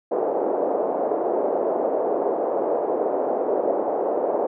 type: band-pass noise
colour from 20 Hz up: pink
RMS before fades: -23 dBFS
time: 0.11-4.47 s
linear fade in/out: 10 ms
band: 400 to 680 Hz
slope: 24 dB/octave
effects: none